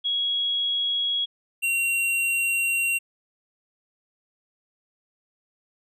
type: tone pair in turn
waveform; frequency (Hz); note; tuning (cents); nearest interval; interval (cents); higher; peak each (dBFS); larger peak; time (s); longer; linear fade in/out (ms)
sine / square; 3322 / 2749; G#7 / F7; 0 / -28; minor third; 328; first; -22; neither; 0.04-1.26 / 1.62-2.99; second; 20
effects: resampled to 32000 Hz